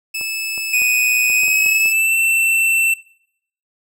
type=tone; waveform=sawtooth; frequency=2612 Hz; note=E7; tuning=17 cents flat; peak=-18 dBFS; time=0.14-1.93 s; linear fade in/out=10 ms
type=clicks; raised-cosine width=1 ms; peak=-23 dBFS; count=8; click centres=0.212 / 0.578 / 0.819 / 1.301 / 1.434 / 1.482 / 1.662 / 1.858 s
type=tone with pitch glide; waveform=square; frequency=2489 to 2683 Hz; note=D#7 to E7; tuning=0 to +30 cents; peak=-14 dBFS; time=0.73-2.94 s; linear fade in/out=5 ms; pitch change=+130 cents; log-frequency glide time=1.31-2.15 s
effects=noise-tail reverb RT60 0.7 s tail -21 dB re dry